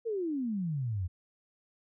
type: exponential sweep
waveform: sine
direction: down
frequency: 474.5 to 84.5 Hz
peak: -30 dBFS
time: 0.05-1.08 s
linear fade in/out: 20 ms
effects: none